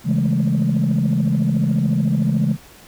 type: chord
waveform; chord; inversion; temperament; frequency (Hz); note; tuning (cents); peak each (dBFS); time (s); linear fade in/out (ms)
sine; A major seventh; first; just; 137.5 / 165 / 206.2 / 220; C#3 / E3 / G#3 / A3; -14 / +2 / -12 / 0; -19 / -19 / -19 / -21; 0.04-2.57; 50
effects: tanh soft clip ceiling -10 dBFS + pink hiss -45 dBFS RMS until 2.87 s